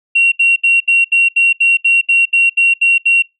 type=tone bursts; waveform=sine; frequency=2743 Hz; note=F7; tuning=32 cents flat; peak=-6 dBFS; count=13; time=0.15-3.224 s; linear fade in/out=10 ms; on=170 ms; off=72 ms; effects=noise-tail reverb RT60 0.2 s tail -24 dB re dry + tanh soft clip ceiling -3 dBFS